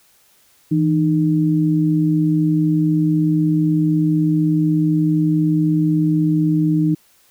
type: tone pair together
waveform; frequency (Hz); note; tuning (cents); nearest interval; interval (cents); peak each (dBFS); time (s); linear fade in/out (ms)
sine; 162.2 / 306.2; E3 / D#4; -28 / -28; major seventh; 1100; -16; 0.71-6.95; 10
effects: white hiss -55 dBFS RMS until 7.3 s